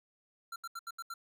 square tone bursts, 1364 Hz, F6, 41 cents flat, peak -40 dBFS, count 6, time 0.52-1.14 s, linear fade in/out 5 ms, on 40 ms, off 76 ms, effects none

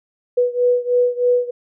sine beating tone pair, 490 / 493.2 Hz, B4 / B4, -14 / -2 cents, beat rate 3.2 Hz, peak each -16 / -18 dBFS, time 0.37-1.51 s, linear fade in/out 10 ms, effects none

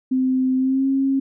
sine tone with pitch glide, 259.1 to 270.3 Hz, C4 to C#4, -17 to -44 cents, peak -16 dBFS, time 0.11-1.2 s, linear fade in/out 10 ms, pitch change +73 cents, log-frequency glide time 0.57-0.87 s, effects none

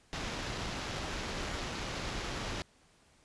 pink noise with sample-and-hold, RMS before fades -38 dBFS, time 0.13-2.62 s, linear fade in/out 0 ms, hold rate 8820 Hz, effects pink hiss -65 dBFS RMS until 3.24 s + resampled to 22050 Hz

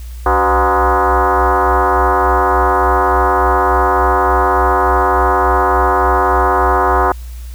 sine tone with frequency modulation, 155.56 Hz, D#3, in tune, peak -9 dBFS, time 0.26-7.12 s, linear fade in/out 2 ms, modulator 219 Hz, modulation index 5.5, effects added 60 Hz sine -25 dBFS peak until 7.54 s + white hiss -43 dBFS RMS until 7.54 s

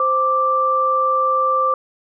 sine tone pair together, 522.3 / 1174.7 Hz, C5 / D6, -3 / 0 cents, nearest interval octave + major second, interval 1403 cents, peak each -21 / -15 dBFS, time 0-1.74 s, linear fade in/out 2 ms, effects none

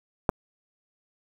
clicks, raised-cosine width 1 ms, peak -6 / -21 dBFS, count 2, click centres 0.292 / 0.297 s, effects 7-bit

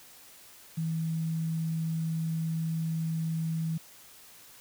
sine tone with quantisation, 162.1 Hz, E3, 29 cents flat, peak -28 dBFS, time 0.77-3.78 s, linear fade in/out 10 ms, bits 9, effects white hiss -53 dBFS RMS until 4.6 s

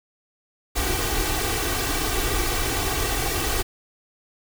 pink noise with comb filter, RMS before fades -24 dBFS, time 0.75-3.63 s, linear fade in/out 20 ms, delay 2.6 ms, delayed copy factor +0.8, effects none

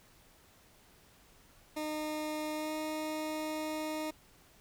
20% pulse tone with pitch glide, 306.4 to 309.8 Hz, D#4 to D#4, -27 to -7 cents, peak -30 dBFS, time 1.76-4.11 s, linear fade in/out 10 ms, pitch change +20 cents, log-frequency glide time 2.54-2.73 s, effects pink hiss -62 dBFS RMS until 4.6 s

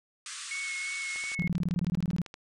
white band-pass noise, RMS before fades -41 dBFS, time 0.26-1.35 s, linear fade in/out 2 ms, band 1100 to 9400 Hz, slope 96 dB/octave
sine tone with vibrato, 2195 Hz, C#7, 18 cents flat, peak -33 dBFS, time 0.51-1.48 s, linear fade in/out 2 ms, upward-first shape sine, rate 2.9 Hz, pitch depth 19 cents each way
click train, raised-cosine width 0.2 ms, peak -25 dBFS, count 16, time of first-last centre 1.16-2.341 s, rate 12.7 Hz
sine tone bursts, 174.61 Hz, F3, in tune, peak -25 dBFS, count 16, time 1.39-2.217 s, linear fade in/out 0 ms, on 32 ms, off 21 ms
effects none

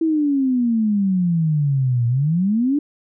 sine exponential two-way sweep, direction down then up, 329.6 to 116.54 to 301.4 Hz, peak -15 dBFS, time 0.01-2.79 s, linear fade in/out 5 ms, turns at 2.07 s, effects none

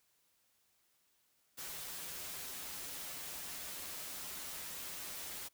white noise with comb filter, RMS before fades -45 dBFS, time 1.57-5.49 s, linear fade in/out 20 ms, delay 9 ms, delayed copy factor -0.6, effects white hiss -75 dBFS RMS until 5.53 s

